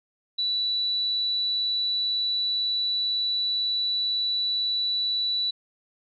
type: tone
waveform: sine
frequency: 3951 Hz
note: B7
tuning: in tune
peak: -23 dBFS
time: 0.38-5.51 s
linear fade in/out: 10 ms
effects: none